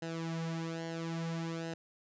sawtooth tone with flanger, 164.81 Hz, E3, in tune, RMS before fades -38 dBFS, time 0.02-1.74 s, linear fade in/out 5 ms, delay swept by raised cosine 0.87 to 5.27 ms, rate 0.6 Hz, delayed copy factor -0.75, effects resampled to 16000 Hz

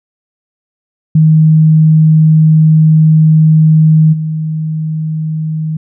sine tone with level steps, 157.1 Hz, D#3, 17 cents sharp, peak -3 / -13 dBFS, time 1.15-5.77 s, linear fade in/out 5 ms, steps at 4.12 s, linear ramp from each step 20 ms, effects none

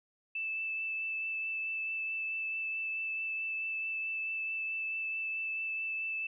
sine tone with vibrato, 2637 Hz, E7, in tune, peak -33 dBFS, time 0.35-6.27 s, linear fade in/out 5 ms, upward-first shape triangle, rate 4.6 Hz, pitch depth 11 cents each way, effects none

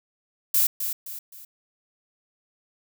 violet noise with echo, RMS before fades -20 dBFS, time 0.54-0.67 s, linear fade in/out 5 ms, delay 260 ms, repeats 3, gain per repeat -8 dB, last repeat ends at 1.45 s, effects none

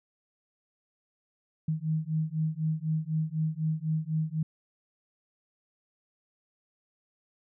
sine beating tone pair, 155.56 / 159.56 Hz, D#3 / D#3, 0 / +44 cents, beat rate 4 Hz, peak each -30 dBFS, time 1.68-4.43 s, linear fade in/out 5 ms, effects none

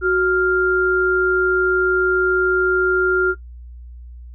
sine tone pair together, 370 / 1396.9 Hz, F#4 / F6, 0 / 0 cents, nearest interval octave + major seventh, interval 2300 cents, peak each -16 / -17 dBFS, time 0.01-3.35 s, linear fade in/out 50 ms, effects noise-tail reverb RT60 0.1 s tail -18 dB re dry + added 60 Hz sine -34 dBFS peak until 4.34 s

